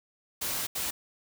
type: noise bursts at uneven times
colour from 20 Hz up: white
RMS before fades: -32 dBFS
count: 2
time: 0.41-0.67 / 0.75-0.91 s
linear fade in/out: 10 ms
effects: none